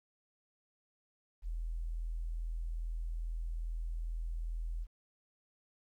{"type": "tone", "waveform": "sine", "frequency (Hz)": 41.2, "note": "E1", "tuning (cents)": 0, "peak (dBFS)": -35, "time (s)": [1.42, 4.87], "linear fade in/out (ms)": 50, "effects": ["12-bit"]}